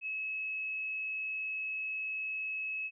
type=tone; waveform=sine; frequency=2579 Hz; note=E7; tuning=39 cents flat; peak=-34 dBFS; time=0.01-2.91 s; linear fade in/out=50 ms; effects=none